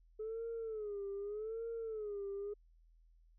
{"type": "tone with vibrato", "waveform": "sine", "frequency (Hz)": 427.8, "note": "A4", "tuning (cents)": -49, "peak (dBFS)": -38, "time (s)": [0.19, 2.54], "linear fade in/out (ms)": 10, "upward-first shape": "sine", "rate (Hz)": 0.83, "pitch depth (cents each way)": 130, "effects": ["tanh soft clip ceiling -36 dBFS", "added 41 Hz sine -63 dBFS peak until 3.38 s"]}